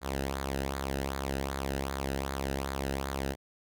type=tone with flanger; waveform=sawtooth; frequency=68.1 Hz; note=C#2; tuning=30 cents flat; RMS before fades=-34 dBFS; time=0.01-3.36 s; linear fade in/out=50 ms; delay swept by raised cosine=0.35 to 0.91 ms; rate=2.6 Hz; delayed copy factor=-0.65; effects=none